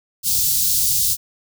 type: band-stop noise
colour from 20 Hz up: white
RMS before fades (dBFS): -18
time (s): 0.23-1.17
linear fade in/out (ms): 50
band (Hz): 150 to 4200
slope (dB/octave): 24
effects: none